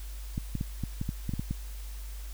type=clicks; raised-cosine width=5 ms; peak=-18 dBFS; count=10; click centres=0.379 / 0.553 / 0.611 / 0.837 / 1.014 / 1.091 / 1.293 / 1.337 / 1.395 / 1.51 s; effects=added 50 Hz sine -37 dBFS peak until 2.33 s + white hiss -51 dBFS RMS until 2.33 s